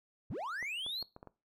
triangle linear sweep, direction up, 58.27 to 4391 Hz, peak -35 dBFS, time 0.3-1.03 s, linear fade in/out 5 ms
clicks, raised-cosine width 1 ms, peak -35 dBFS, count 6, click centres 0.627 / 0.864 / 1.026 / 1.164 / 1.229 / 1.273 s
effects noise-tail reverb RT60 0.3 s tail -20 dB re dry

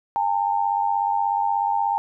sine tone pair together, 810 / 906.6 Hz, G#5 / A#5, -43 / -48 cents, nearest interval major second, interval 195 cents, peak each -22 dBFS, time 0.16-1.98 s, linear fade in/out 0 ms, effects none

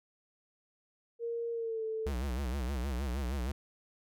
sine tone with pitch glide, 466.2 to 441.1 Hz, A#4 to A4, 0 to +4 cents, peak -33 dBFS, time 1.19-2.11 s, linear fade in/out 50 ms, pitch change -96 cents, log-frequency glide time 1.52-1.84 s
square tone with vibrato, 65.41 Hz, C2, in tune, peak -33 dBFS, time 2.06-3.52 s, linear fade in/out 5 ms, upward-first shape sine, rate 6.4 Hz, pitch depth 160 cents each way
effects none

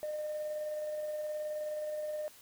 sine tone with tremolo, 607 Hz, D#5, 43 cents flat, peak -32 dBFS, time 0.03-2.28 s, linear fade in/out 0 ms, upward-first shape square, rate 19 Hz, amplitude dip 25%, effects tanh soft clip ceiling -32 dBFS + white hiss -57 dBFS RMS until 2.41 s

